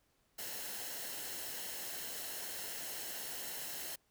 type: noise with comb filter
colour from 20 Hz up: white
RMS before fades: -43 dBFS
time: 0.38-3.96 s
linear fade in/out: 10 ms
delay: 0.84 ms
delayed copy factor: -0.5
effects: pink hiss -75 dBFS RMS until 4.1 s